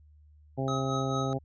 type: harmonic tone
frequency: 133.8 Hz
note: C3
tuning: 39 cents sharp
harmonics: 1 / 2 / 3 / 4 / 5 / 6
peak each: -31 / -34 / -36 / -37 / -38 / -39 dBFS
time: 0.57-1.39 s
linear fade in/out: 20 ms
type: tone with tremolo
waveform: square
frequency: 1274 Hz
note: D#6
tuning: 41 cents sharp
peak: -32 dBFS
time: 0.68-1.33 s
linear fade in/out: 0 ms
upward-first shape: sine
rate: 4.5 Hz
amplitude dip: 60%
effects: added 75 Hz sine -54 dBFS peak until 1.44 s + resampled to 16000 Hz